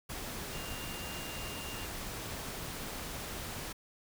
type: tone in noise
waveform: sine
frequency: 2800 Hz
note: F7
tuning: 4 cents sharp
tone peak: -47 dBFS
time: 0.52-1.86 s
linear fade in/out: 10 ms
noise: pink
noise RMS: -41 dBFS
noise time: 0.09-3.73 s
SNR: -9 dB
effects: none